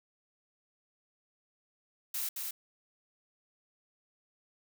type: noise with echo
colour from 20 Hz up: blue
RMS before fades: -35 dBFS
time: 2.14-2.29 s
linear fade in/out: 5 ms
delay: 220 ms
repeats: 1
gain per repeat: -3 dB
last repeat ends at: 2.51 s
effects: none